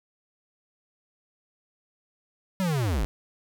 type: linear sweep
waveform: square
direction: down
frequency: 196 to 40.51 Hz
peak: -24 dBFS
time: 2.6-3.05 s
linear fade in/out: 0 ms
effects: 10-bit